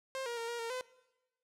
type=tone with pitch steps; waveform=sawtooth; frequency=530 / 474 / 462 / 473.4 / 460.4 / 508 Hz; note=C5 / A#4 / A#4 / A#4 / A#4 / B4; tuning=+22 / +29 / -16 / +27 / -22 / +49 cents; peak=-33 dBFS; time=0.15-0.81 s; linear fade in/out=0 ms; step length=110 ms; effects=noise-tail reverb RT60 1.0 s tail -20 dB re dry + low-pass 10000 Hz 12 dB/octave